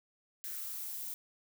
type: noise with high-pass filter sweep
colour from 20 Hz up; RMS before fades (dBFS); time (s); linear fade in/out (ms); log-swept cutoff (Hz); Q
violet; -41; 0.44-1.14; 0; 1700 to 540; 3.8
effects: none